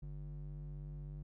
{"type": "ring-modulated tone", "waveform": "triangle", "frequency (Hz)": 98, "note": "G2", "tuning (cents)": 0, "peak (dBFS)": -38, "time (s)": [0.02, 1.23], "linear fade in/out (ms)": 10, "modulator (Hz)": 49.8, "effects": []}